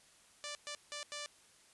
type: tone bursts at uneven times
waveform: 5% pulse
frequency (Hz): 587.3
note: D5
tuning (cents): 0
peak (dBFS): -30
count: 4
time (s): 0.44-0.55 / 0.67-0.75 / 0.92-1.03 / 1.12-1.26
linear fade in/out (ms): 0
effects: white hiss -64 dBFS RMS until 1.73 s + resampled to 24000 Hz